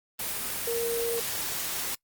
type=tone in noise; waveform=sine; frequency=466.2 Hz; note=A#4; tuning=in tune; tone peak=-27 dBFS; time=0.67-1.2 s; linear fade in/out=5 ms; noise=white; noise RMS=-32 dBFS; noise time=0.19-1.95 s; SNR=+2 dB; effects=noise-tail reverb RT60 0.1 s tail -24 dB re dry + Opus 24 kbps